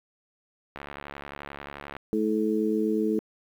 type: click train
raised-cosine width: 0.3 ms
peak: -19 dBFS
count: 87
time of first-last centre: 0.76-1.966 s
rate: 71.3 Hz
type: harmonic tone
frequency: 108.1 Hz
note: A2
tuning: 30 cents flat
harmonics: 2 / 3 / 4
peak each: -27 / -27 / -27 dBFS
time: 2.13-3.19 s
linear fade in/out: 0 ms
effects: low-pass 2000 Hz 12 dB/octave + 9-bit